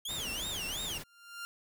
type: tone with vibrato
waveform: sawtooth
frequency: 3172 Hz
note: G7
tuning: 20 cents sharp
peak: -33 dBFS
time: 0.05-0.98 s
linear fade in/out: 5 ms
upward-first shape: sine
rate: 2.9 Hz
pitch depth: 280 cents each way
type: noise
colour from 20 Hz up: pink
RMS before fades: -43 dBFS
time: 0.08-1.04 s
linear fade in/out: 20 ms
type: tone with exponential growth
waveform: sawtooth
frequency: 1396 Hz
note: F6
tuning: 1 cent flat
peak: -34 dBFS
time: 0.89-1.45 s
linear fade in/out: 0 ms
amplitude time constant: 120 ms
effects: none